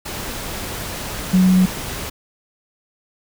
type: tone in noise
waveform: sine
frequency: 185 Hz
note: F#3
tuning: in tune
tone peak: -10 dBFS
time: 1.33-1.66 s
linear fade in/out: 10 ms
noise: pink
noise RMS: -28 dBFS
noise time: 0.05-2.1 s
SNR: +15 dB
effects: none